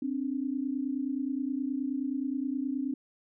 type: tone pair together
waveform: sine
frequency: 261.6 / 291.1 Hz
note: C4 / D4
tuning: 0 / -15 cents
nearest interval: major second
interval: 185 cents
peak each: -31 / -33 dBFS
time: 0.02-2.94 s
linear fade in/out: 5 ms
effects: none